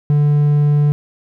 triangle tone, 146.83 Hz, D3, in tune, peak -8 dBFS, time 0.1-0.92 s, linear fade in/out 0 ms, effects none

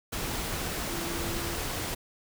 sine tone in noise, 339.7 Hz, F4, 48 cents flat, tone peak -38 dBFS, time 0.89-1.57 s, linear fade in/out 10 ms, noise pink, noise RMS -33 dBFS, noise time 0.12-1.95 s, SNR -8 dB, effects none

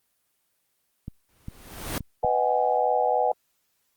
clicks, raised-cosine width 5 ms, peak -22 dBFS, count 4, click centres 1.081 / 1.484 / 2.007 / 2.247 s
pink noise with exponential growth, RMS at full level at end -27 dBFS, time 1.29-1.98 s, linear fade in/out 0 ms, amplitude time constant 150 ms
sine chord, G# minor seventh, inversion first, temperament just, 498.4 / 623 / 747.5 / 830.6 Hz, B4 / D#5 / F#5 / G#5, +16 / +2 / +17 / 0 cents, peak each -26 / -27 / -24 / -26 dBFS, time 2.23-3.32 s, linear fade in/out 5 ms
effects white hiss -72 dBFS RMS until 3.96 s + Opus 24 kbps

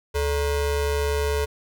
square ring-modulated tone, 253.3 Hz, B3, 44 cents sharp, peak -19 dBFS, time 0.14-1.46 s, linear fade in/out 20 ms, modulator 181 Hz, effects none

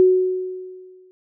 sine tone with exponential decay, 370 Hz, F#4, in tune, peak -8 dBFS, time 0-1.11 s, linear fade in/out 0 ms, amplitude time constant 240 ms, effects none

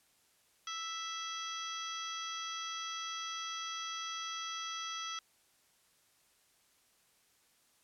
harmonic tone with a mistuned harmonic, 659.3 Hz, E5, in tune, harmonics 2 / 3 / 4 / 5 / 6 / 7 / 8 / 9, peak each -42 / -49 / -52 / -43 / -55 / -53 / -54 / -47 dBFS, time 0.67-5.19 s, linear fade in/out 2 ms, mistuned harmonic 7, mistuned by +18 cents, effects white hiss -70 dBFS RMS until 7.83 s + low-pass 12000 Hz 12 dB/octave

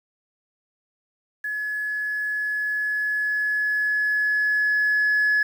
sine tone with level ramp, 1700 Hz, G#6, 40 cents sharp, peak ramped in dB -25 to -15 dBFS, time 1.44-5.43 s, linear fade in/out 5 ms, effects tanh soft clip ceiling -15 dBFS + 8-bit

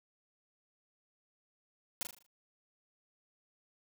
white noise with echo, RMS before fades -36 dBFS, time 2.01-2.03 s, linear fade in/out 0 ms, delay 39 ms, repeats 6, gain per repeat -6 dB, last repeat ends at 2.264 s, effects none

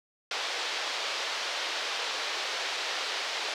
white band-pass noise, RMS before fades -33 dBFS, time 0.31-3.54 s, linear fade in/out 2 ms, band 420 to 4800 Hz, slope 24 dB/octave, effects none

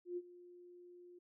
sine tone with ADSR envelope, 353.8 Hz, F4, 23 cents sharp, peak -37 dBFS, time 0.05-1.19 s, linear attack 120 ms, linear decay 44 ms, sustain -18 dB, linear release 9 ms, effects none

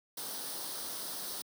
white noise with comb filter, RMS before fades -40 dBFS, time 0.17-1.42 s, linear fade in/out 5 ms, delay 0.21 ms, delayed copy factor +0.65, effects high-pass 200 Hz 12 dB/octave

